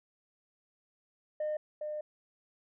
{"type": "tone pair in turn", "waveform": "sine", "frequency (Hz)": [609, 604.4], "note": ["D#5", "D5"], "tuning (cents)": [-37, 50], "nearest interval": "unison", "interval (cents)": 13, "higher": "first", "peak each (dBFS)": [-29, -34], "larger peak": "first", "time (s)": [[1.4, 1.57], [1.81, 2.01]], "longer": "second", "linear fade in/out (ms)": 5, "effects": ["tanh soft clip ceiling -29 dBFS"]}